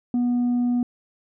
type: tone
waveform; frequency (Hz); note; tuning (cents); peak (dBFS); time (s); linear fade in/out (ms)
sine; 243.8; B3; -22; -16; 0.14-0.83; 2
effects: tanh soft clip ceiling -18 dBFS